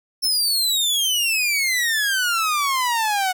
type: exponential sweep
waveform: sawtooth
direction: down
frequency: 5360 to 730 Hz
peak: -15 dBFS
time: 0.22-3.33 s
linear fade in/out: 20 ms
effects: none